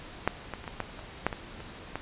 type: clicks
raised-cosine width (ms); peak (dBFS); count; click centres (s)
0.5; -8 / -19 / -29 / -20 / -15 / -30 / -9 / -19 / -28 / -17; 10; 0.276 / 0.537 / 0.641 / 0.678 / 0.803 / 0.992 / 1.266 / 1.328 / 1.604 / 1.956
effects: pink hiss -45 dBFS RMS until 2.01 s + resampled to 8000 Hz